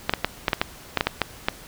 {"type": "clicks", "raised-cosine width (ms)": 0.3, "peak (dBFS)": -3, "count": 11, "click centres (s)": [0.095, 0.137, 0.246, 0.482, 0.532, 0.615, 0.973, 1.009, 1.07, 1.217, 1.485], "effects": ["pink hiss -44 dBFS RMS until 1.67 s"]}